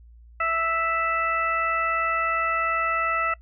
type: harmonic tone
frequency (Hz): 659.3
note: E5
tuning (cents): 0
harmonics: 1 / 2 / 3 / 4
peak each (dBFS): -31 / -23 / -29 / -31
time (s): 0.4-3.34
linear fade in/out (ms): 5
effects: noise-tail reverb RT60 0.1 s tail -22 dB re dry + added 58 Hz sine -46 dBFS peak until 3.41 s